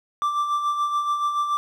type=tone with tremolo; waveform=triangle; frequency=1174.7 Hz; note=D6; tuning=in tune; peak=-17 dBFS; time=0.22-1.57 s; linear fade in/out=0 ms; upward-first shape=sine; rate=7 Hz; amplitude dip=50%; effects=none